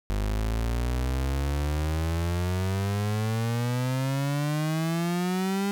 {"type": "exponential sweep", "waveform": "35% pulse", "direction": "up", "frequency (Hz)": [49.92, 201.6], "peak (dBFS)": -23, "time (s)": [0.1, 5.71], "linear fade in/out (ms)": 0, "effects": []}